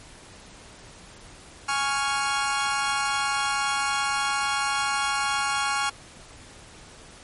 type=chord; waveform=sawtooth; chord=Db major; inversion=second; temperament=equal; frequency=830.6 / 1108.7 / 1396.9 Hz; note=Ab5 / Db6 / F6; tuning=0 / 0 / 0 cents; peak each=-24 dBFS; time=1.68-5.9 s; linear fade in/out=10 ms; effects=pink hiss -47 dBFS RMS until 7.23 s + MP3 48 kbps